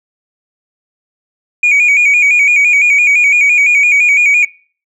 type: tone with vibrato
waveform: sine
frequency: 2349 Hz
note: D7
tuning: in tune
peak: -4 dBFS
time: 1.63-4.45 s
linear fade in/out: 5 ms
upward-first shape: square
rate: 5.9 Hz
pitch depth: 64 cents each way
effects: noise-tail reverb RT60 0.4 s tail -20 dB re dry + tanh soft clip ceiling -4 dBFS